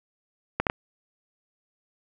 clicks, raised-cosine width 0.5 ms, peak -8 dBFS, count 3, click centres 0.6 / 0.668 / 0.699 s, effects none

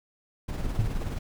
brown noise with tremolo, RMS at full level -28 dBFS, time 0.48-1.19 s, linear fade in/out 10 ms, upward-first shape sine, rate 19 Hz, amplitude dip 45%
sine tone with exponential decay, 110 Hz, A2, in tune, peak -18 dBFS, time 0.79-0.97 s, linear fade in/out 0 ms, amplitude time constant 37 ms
effects none

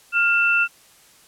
sine tone pair together, 1403.9 / 2674 Hz, F6 / E7, +9 / +24 cents, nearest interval major seventh, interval 1115 cents, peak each -18 dBFS, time 0.12-0.68 s, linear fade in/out 50 ms, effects white hiss -52 dBFS RMS until 1.27 s + low-pass 12000 Hz 12 dB/octave

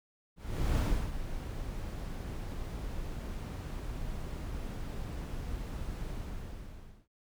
brown noise with ADSR envelope, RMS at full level -27 dBFS, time 0.36-7.08 s, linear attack 420 ms, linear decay 330 ms, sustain -11 dB, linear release 970 ms, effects none

